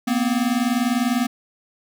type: tone pair together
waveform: square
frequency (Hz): 234.3 / 254.3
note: A#3 / C4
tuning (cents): +9 / -49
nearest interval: minor second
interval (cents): 142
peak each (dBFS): -22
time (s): 0.07-1.27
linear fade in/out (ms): 10
effects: none